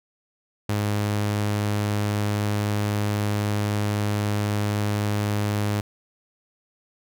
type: tone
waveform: sawtooth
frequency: 103.83 Hz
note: G#2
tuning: in tune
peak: -18 dBFS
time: 0.69-5.81 s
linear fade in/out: 5 ms
effects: none